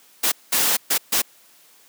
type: noise bursts at uneven times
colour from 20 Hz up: white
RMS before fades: -19 dBFS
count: 4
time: 0.23-0.32 / 0.52-0.77 / 0.9-0.98 / 1.12-1.22 s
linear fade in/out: 10 ms
effects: white hiss -53 dBFS RMS until 1.88 s + high-pass 200 Hz 12 dB/octave